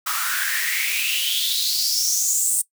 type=noise with high-pass filter sweep; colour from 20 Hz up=white; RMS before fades=-22 dBFS; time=0.06-2.62 s; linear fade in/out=10 ms; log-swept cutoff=1200 to 8700 Hz; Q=6.7; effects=noise-tail reverb RT60 0.1 s tail -19 dB re dry